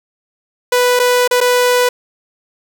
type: tone with dropouts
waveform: sawtooth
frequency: 493.9 Hz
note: B4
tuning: in tune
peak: -6 dBFS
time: 0.72-1.89 s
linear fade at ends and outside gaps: 5 ms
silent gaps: 0.993-0.997 / 1.277-1.31 / 1.405-1.411 s
effects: none